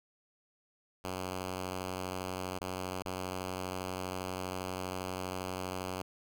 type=tone with dropouts; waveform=5% pulse; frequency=92.5 Hz; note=F#2; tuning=in tune; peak=-25 dBFS; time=1.04-6.02 s; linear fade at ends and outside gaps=5 ms; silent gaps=2.588-2.61 / 3.024-3.052 s; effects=none